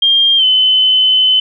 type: tone with pitch glide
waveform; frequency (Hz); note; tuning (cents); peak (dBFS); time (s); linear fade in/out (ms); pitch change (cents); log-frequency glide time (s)
sine; 3205 to 3037; G7 to F#7; +38 to +44; -7; 0.02-1.4; 5; -94; 0.37-0.44
effects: none